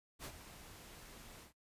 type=noise with ADSR envelope; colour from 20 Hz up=pink; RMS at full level=-45 dBFS; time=0.19-1.53 s; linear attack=56 ms; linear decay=67 ms; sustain=-10 dB; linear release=110 ms; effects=noise-tail reverb RT60 0.1 s tail -20 dB re dry + resampled to 32000 Hz